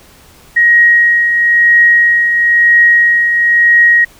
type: tone with tremolo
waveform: sine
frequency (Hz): 1888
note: A#6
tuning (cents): +22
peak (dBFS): -3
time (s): 0.56-4.05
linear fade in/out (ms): 10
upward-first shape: triangle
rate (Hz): 1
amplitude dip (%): 50
effects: pink hiss -42 dBFS RMS until 4.19 s